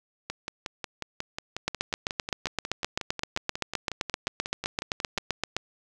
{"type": "two click trains", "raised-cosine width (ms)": 0.2, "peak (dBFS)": [-15, -9], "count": [28, 31], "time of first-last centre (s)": [[0.3, 5.182], [1.68, 5.566]], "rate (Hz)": [5.53, 7.72], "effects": []}